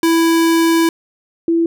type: tone pair in turn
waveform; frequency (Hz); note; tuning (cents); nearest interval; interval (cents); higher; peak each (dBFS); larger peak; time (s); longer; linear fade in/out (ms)
square / sine; 330.4 / 333.5; E4 / E4; +4 / +20; unison; 16; second; -11; neither; 0.03-0.89 / 1.48-1.66; first; 2
effects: none